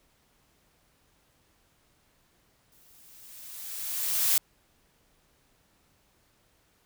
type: noise with exponential growth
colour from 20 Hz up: blue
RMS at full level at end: -22 dBFS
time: 2.72-4.38 s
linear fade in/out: 2 ms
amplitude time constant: 360 ms
effects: pink hiss -67 dBFS RMS until 6.85 s